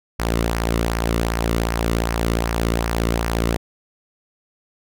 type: tone with flanger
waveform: sawtooth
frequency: 57.1 Hz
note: A#1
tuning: 35 cents flat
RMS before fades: -21 dBFS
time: 0.19-3.57 s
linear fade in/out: 10 ms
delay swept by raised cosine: 0.26 to 1.26 ms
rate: 2.6 Hz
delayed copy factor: -0.5
effects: none